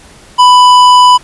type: tone with tanh clipping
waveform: sine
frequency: 994 Hz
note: B5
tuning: 11 cents sharp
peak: -3 dBFS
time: 0.38-1.18 s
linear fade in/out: 20 ms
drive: 14 dB
effects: pink hiss -38 dBFS RMS until 1.23 s + resampled to 24000 Hz